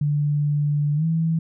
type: tone with pitch glide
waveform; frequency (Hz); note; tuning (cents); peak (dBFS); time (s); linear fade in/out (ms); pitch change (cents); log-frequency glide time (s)
sine; 146.83 to 162.92; D3 to E3; 0 to -20; -18; 0.01-1.39; 5; +180; 0.95-1.05
effects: none